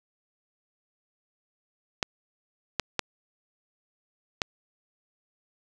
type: clicks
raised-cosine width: 0.2 ms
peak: -7 dBFS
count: 4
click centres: 2.028 / 2.797 / 2.993 / 4.418 s
effects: none